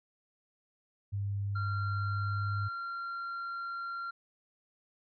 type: tone with pitch glide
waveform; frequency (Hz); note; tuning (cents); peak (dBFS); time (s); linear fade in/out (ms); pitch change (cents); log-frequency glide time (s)
sine; 100.3 to 101.35; G2 to G#2; +40 to -42; -31; 1.12-2.69; 20; +18; 1.93-2.45
type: tone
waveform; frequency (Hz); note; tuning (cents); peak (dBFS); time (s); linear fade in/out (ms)
triangle; 1378; F6; -24; -34; 1.55-4.11; 10
effects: resampled to 11025 Hz